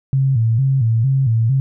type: tone with vibrato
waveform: sine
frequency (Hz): 123.6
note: B2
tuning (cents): +2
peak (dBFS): -12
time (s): 0.13-1.6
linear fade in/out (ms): 0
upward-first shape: square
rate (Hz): 2.2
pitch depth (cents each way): 150
effects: none